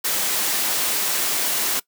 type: noise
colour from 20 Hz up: white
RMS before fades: -22 dBFS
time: 0.04-1.8 s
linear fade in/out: 10 ms
effects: noise-tail reverb RT60 0.1 s tail -21 dB re dry + high-pass 200 Hz 12 dB/octave